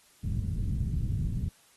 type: low-pass noise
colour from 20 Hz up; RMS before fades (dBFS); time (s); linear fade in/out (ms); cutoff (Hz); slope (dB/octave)
white; -30; 0.23-1.49; 10; 150; 24
effects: white hiss -61 dBFS RMS until 1.76 s + AAC 32 kbps